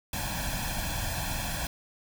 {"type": "noise with comb filter", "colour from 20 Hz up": "pink", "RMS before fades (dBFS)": -32, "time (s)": [0.13, 1.67], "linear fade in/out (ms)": 2, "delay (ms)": 1.2, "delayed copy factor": 1, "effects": []}